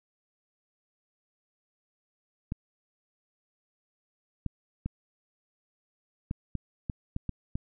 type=clicks; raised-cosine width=5 ms; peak=-19 dBFS; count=9; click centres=2.521 / 4.463 / 4.86 / 6.311 / 6.553 / 6.898 / 7.164 / 7.293 / 7.555 s; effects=none